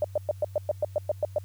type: tone bursts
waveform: sine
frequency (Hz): 602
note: D5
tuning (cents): +43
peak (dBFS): -21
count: 11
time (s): 0.02-1.384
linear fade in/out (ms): 2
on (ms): 24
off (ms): 110
effects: added 96 Hz sine -40 dBFS peak until 1.44 s + white hiss -60 dBFS RMS until 1.44 s